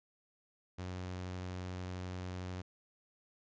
sawtooth tone, 91.3 Hz, F#2, 23 cents flat, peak -36 dBFS, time 0.78-2.62 s, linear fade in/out 10 ms, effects resampled to 16000 Hz

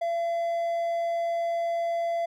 triangle tone, 678 Hz, E5, 49 cents sharp, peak -23 dBFS, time 0.01-2.26 s, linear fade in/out 10 ms, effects none

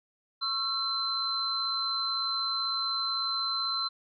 sine tone cluster, 1093 / 1344 / 4079 Hz, C#6 / E6 / C8, -25 / +33 / -45 cents, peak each -37 / -35 / -29 dBFS, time 0.41-3.89 s, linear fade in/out 20 ms, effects none

